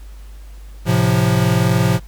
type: chord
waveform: square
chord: F major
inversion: first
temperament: equal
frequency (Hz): 110 / 130.81 / 174.61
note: A2 / C3 / F3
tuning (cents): 0 / 0 / 0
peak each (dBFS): -18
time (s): 0.85-2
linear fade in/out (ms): 50
effects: added 50 Hz sine -33 dBFS peak until 2.07 s + pink hiss -50 dBFS RMS until 2.07 s